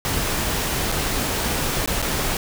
pink noise with dropouts, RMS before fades -23 dBFS, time 0.05-2.37 s, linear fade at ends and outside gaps 1 ms, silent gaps 0.918-0.922 / 1.86-1.875 / 2.019-2.025 s, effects none

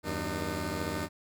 10% pulse tone cluster, 79 / 94.3 / 303 Hz, D#2 / F#2 / D#4, +27 / +33 / -46 cents, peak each -28 dBFS, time 0.03-1.09 s, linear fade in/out 50 ms, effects none

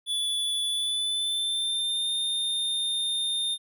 square tone with pitch glide, 3448 to 3634 Hz, A7 to A#7, -36 to -45 cents, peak -26 dBFS, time 0.06-3.58 s, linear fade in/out 50 ms, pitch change +91 cents, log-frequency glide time 0.67-2.11 s, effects none

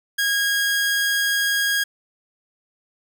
sawtooth tone, 1637 Hz, G#6, 25 cents flat, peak -15 dBFS, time 0.18-1.84 s, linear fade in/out 10 ms, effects none

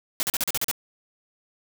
white noise bursts, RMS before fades -25 dBFS, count 8, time 0.2-0.713 s, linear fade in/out 0 ms, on 30 ms, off 39 ms, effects none

